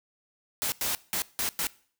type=noise bursts at uneven times; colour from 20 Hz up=white; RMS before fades=-29 dBFS; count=5; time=0.62-0.72 / 0.81-0.95 / 1.13-1.22 / 1.39-1.49 / 1.59-1.67 s; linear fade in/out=0 ms; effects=noise-tail reverb RT60 0.5 s tail -21 dB re dry